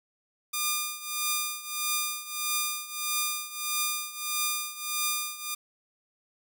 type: tone with tremolo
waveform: 5% pulse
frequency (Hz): 1207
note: D6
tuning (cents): +47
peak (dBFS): -13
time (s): 0.53-5.55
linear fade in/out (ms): 10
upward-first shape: triangle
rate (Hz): 1.6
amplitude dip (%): 85
effects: none